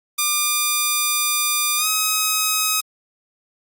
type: tone with pitch glide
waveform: 5% pulse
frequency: 1200 to 1268.4 Hz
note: D6 to D#6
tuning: +37 to +33 cents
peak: -6 dBFS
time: 0.18-2.81 s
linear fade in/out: 10 ms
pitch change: +96 cents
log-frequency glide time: 1.77-1.87 s
effects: Opus 48 kbps